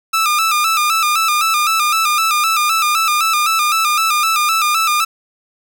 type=tone with vibrato; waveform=sawtooth; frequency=1262 Hz; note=D#6; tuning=24 cents sharp; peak=-9 dBFS; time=0.13-5.05 s; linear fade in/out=10 ms; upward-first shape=square; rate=3.9 Hz; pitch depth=73 cents each way; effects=8-bit